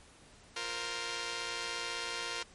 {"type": "chord", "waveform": "5% pulse", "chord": "F suspended fourth", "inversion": "none", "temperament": "just", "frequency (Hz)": [349.2, 465.6, 523.8], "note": ["F4", "Bb4", "C5"], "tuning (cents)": [0, -2, 2], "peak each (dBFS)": [-33, -27, -32], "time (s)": [0.56, 2.43], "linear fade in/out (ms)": 5, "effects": ["pink hiss -58 dBFS RMS until 2.54 s", "MP3 48 kbps"]}